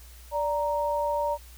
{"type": "tone pair together", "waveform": "sine", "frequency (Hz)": [584.9, 932.3], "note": ["D5", "A#5"], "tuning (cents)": [-7, 0], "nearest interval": "minor sixth", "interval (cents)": 807, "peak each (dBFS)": -27, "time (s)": [0.31, 1.38], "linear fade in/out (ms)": 50, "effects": ["added 60 Hz sine -46 dBFS peak until 1.57 s", "white hiss -53 dBFS RMS until 1.57 s"]}